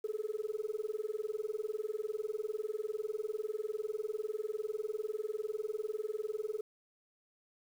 sine tone with tremolo, 429.4 Hz, A4, 42 cents flat, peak -30 dBFS, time 0.04-6.61 s, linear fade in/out 5 ms, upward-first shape sine, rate 20 Hz, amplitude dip 100%, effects tanh soft clip ceiling -29 dBFS + 10-bit

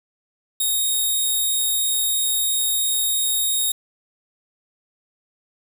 5% pulse tone, 3729 Hz, A#7, in tune, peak -11 dBFS, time 0.6-3.72 s, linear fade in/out 5 ms, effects 7-bit

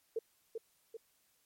sine tone with echo, 451.2 Hz, A4, 44 cents sharp, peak -32 dBFS, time 0.16-0.19 s, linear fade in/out 5 ms, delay 390 ms, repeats 2, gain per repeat -5 dB, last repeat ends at 0.97 s, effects white hiss -73 dBFS RMS until 1.45 s + MP3 64 kbps

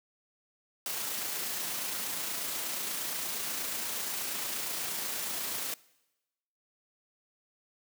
white noise with amplitude modulation, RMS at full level -34 dBFS, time 0.86-5.74 s, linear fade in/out 2 ms, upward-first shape sine, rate 28.4 Hz, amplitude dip 25%, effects noise-tail reverb RT60 1.0 s tail -22 dB re dry + high-pass 150 Hz 12 dB/octave

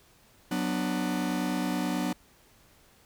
45% pulse chord, B minor, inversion second, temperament just, 185.21 / 246.9 / 296.3 Hz, F#3 / B3 / D4, +2 / 0 / +15 cents, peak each -32 dBFS, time 0.51-2.13 s, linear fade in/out 5 ms, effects pink hiss -60 dBFS RMS until 3.05 s

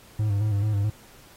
triangle tone with vibrato, 103.83 Hz, G#2, in tune, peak -19 dBFS, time 0.19-0.9 s, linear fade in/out 5 ms, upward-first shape square, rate 4.6 Hz, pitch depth 55 cents each way, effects pink hiss -52 dBFS RMS until 1.36 s + AAC 48 kbps

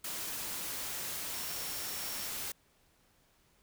sine tone in noise, 5500 Hz, F8, 27 cents flat, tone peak -47 dBFS, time 1.34-2.27 s, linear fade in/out 5 ms, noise white, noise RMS -39 dBFS, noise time 0.04-2.52 s, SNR -11 dB, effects pink hiss -69 dBFS RMS until 3.62 s

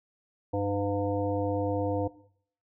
harmonic tone with a mistuned harmonic, 100.9 Hz, G#2, 49 cents flat, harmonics 1 / 3 / 5 / 7 / 9, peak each -32 / -32 / -30 / -36 / -38 dBFS, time 0.53-2.08 s, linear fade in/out 10 ms, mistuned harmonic 1, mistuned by -57 cents, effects noise-tail reverb RT60 0.6 s tail -17 dB re dry

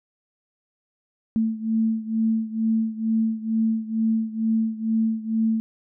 sine beating tone pair, 222 / 224.2 Hz, A3 / A3, +16 / +33 cents, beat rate 2.2 Hz, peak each -22 / -25 dBFS, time 1.36-5.6 s, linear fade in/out 0 ms, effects none

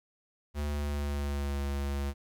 square tone with pitch glide, 73.42 to 70.14 Hz, D2 to C#2, 0 to +21 cents, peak -31 dBFS, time 0.54-2.14 s, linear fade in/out 50 ms, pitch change -79 cents, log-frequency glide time 0.65-1.61 s, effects 12-bit

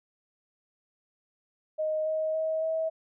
sine tone with pitch steps, 622.3 / 629.2 / 636.1 / 643.1 Hz, D#5 / D#5 / D#5 / E5, 0 / +19 / +38 / -43 cents, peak -26 dBFS, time 1.78-2.9 s, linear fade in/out 20 ms, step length 280 ms, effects none

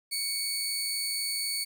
sawtooth tone pair together, 2236 / 4472 Hz, C#7 / C#8, +14 / +14 cents, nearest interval octave, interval 1200 cents, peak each -34 / -26 dBFS, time 0.11-1.65 s, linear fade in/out 20 ms, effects none

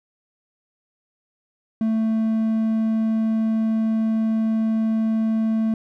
triangle tone, 221.7 Hz, A3, 13 cents sharp, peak -16 dBFS, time 1.81-5.74 s, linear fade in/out 2 ms, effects none

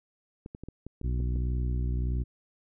clicks, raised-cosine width 3 ms, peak -27 dBFS, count 8, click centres 0.461 / 0.549 / 0.636 / 0.686 / 0.866 / 1.014 / 1.202 / 1.36 s
harmonic tone, 61.5 Hz, B1, 7 cents flat, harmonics 1 / 2 / 3 / 4 / 5 / 6, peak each -27 / -33 / -43 / -43 / -46 / -48 dBFS, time 1.03-2.24 s, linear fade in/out 20 ms
effects none

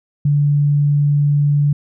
sine tone, 145.1 Hz, D3, 21 cents flat, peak -11 dBFS, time 0.25-1.73 s, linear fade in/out 5 ms, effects none

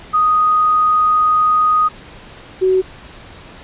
sine tone pair in turn, 1244.5 / 374.7 Hz, D#6 / F#4, 0 / +22 cents, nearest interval octave + major sixth, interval 2078 cents, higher first, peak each -10 dBFS, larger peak neither, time 0.13-1.89 / 2.61-2.82 s, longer first, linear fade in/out 20 ms, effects pink hiss -38 dBFS RMS until 3.63 s + resampled to 8000 Hz

